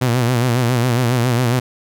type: tone with vibrato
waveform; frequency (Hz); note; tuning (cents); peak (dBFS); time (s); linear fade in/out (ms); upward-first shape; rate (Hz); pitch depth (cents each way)
sawtooth; 122.3; B2; -16; -10; 0.01-1.6; 10; sine; 7.3; 91
effects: none